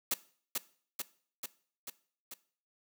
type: noise with echo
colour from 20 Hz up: white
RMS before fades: -30 dBFS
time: 0.11-0.14 s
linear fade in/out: 5 ms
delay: 440 ms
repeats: 5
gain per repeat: -3 dB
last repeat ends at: 2.34 s
effects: noise-tail reverb RT60 0.5 s tail -19 dB re dry + high-pass 200 Hz 12 dB/octave